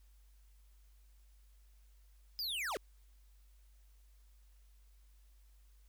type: linear sweep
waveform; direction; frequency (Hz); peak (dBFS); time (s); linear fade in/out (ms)
square; down; 5070 to 334.7; -37; 2.39-2.77; 0
effects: added 50 Hz sine -60 dBFS peak until 5.88 s + white hiss -75 dBFS RMS until 5.88 s